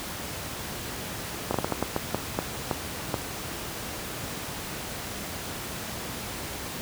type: slowing click train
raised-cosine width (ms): 1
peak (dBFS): -10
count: 11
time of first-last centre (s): 1.51-3.142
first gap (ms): 33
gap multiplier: 1.33
effects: pink hiss -35 dBFS RMS until 6.81 s + high-pass 60 Hz 12 dB/octave